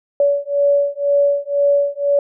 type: beating tone pair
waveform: sine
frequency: 568 / 570 Hz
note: C#5 / C#5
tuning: +42 / +48 cents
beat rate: 2 Hz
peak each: -16 dBFS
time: 0.2-2.19 s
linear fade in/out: 2 ms
effects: none